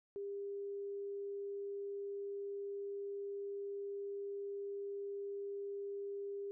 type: tone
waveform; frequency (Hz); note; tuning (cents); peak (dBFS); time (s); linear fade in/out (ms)
sine; 400.8; G4; +38; -40; 0.16-6.51; 0
effects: none